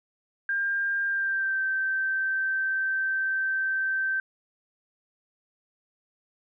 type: tone with pitch glide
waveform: sine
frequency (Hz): 1600 to 1554.5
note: G6 to G6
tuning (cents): +35 to -15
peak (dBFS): -24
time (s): 0.49-4.2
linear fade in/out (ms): 2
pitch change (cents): -50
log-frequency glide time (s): 1.05-1.62
effects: none